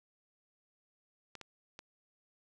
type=clicks; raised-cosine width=0.2 ms; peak=-29 dBFS; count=3; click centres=1.353 / 1.413 / 1.791 s; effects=none